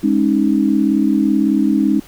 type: chord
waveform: sine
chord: Ab suspended fourth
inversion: none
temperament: equal with one note detuned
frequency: 207.7 / 272.9 / 311.1 Hz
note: Ab3 / Db4 / Eb4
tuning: 0 / -27 / 0 cents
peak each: -16 dBFS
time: 0.03-2 s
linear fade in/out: 10 ms
effects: pink hiss -43 dBFS RMS until 2.07 s